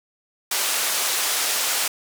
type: band-pass noise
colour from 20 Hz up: white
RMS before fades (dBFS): -23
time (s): 0.51-1.88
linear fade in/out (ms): 5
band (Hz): 500 to 11000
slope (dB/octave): 12
effects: none